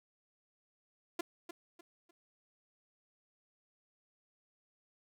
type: tone with echo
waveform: sawtooth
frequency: 342.6 Hz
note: F4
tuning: 33 cents flat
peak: -29 dBFS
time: 1.19-1.21 s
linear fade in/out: 5 ms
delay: 300 ms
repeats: 3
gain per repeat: -10 dB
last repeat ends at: 2.11 s
effects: none